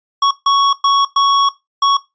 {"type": "tone bursts at uneven times", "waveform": "square", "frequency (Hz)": 1113, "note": "C#6", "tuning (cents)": 7, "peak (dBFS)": -10, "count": 5, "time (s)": [[0.22, 0.31], [0.46, 0.73], [0.84, 1.05], [1.16, 1.49], [1.82, 1.97]], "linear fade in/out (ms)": 5, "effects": ["noise-tail reverb RT60 0.2 s tail -18 dB re dry", "resampled to 16000 Hz"]}